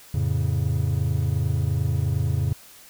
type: chord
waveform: triangle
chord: F augmented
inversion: none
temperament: equal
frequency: 87.31 / 110 / 138.59 Hz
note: F2 / A2 / C#3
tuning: 0 / 0 / 0 cents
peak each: -23 dBFS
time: 0.14-2.53 s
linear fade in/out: 5 ms
effects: white hiss -48 dBFS RMS until 2.89 s